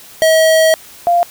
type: tone pair in turn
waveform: square / sine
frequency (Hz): 640 / 695.2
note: D#5 / F5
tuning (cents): +49 / -8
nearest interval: minor second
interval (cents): 143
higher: second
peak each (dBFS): -8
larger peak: neither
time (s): 0.22-0.74 / 1.07-1.23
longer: first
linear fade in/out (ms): 0
effects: white hiss -38 dBFS RMS until 1.3 s